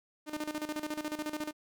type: tone with tremolo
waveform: sawtooth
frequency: 303.2 Hz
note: D#4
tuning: 45 cents flat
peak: -29 dBFS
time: 0.26-1.53 s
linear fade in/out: 50 ms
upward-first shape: square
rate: 14 Hz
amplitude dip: 75%
effects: none